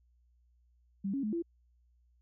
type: tone with pitch steps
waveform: sine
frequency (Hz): 196.4 / 275.2 / 213 / 338.2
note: G3 / C#4 / G#3 / E4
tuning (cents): +4 / -12 / +44 / +44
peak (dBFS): -31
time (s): 1.04-1.424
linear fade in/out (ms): 10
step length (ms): 96
effects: added 60 Hz sine -65 dBFS peak until 2.21 s